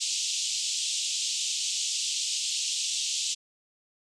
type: band-pass noise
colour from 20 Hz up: white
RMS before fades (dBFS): -30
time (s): 0-3.35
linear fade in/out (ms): 20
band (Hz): 2800 to 7900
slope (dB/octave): 48
effects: none